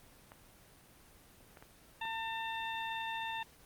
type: clicks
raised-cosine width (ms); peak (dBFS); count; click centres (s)
0.5; -36; 4; 0.319 / 1.572 / 1.625 / 2.053
type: harmonic tone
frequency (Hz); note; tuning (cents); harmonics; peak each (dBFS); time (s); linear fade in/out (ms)
900; A5; +39; 1 / 2 / 3 / 4; -39 / -42 / -44 / -45; 2.01-3.43; 5
effects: pink hiss -60 dBFS RMS until 3.65 s + Opus 24 kbps